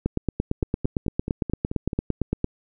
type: two click trains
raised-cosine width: 3 ms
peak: -9 / -15 dBFS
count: 22 / 7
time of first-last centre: 0.06-2.444 / 0.63-1.932 s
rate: 8.81 / 4.61 Hz
effects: none